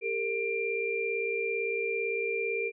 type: tone cluster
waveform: sine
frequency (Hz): 400 / 457.8 / 2378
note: G4 / A#4 / D7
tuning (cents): +35 / -31 / +21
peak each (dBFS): -34 / -32 / -32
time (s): 0.01-2.72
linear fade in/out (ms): 50
effects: none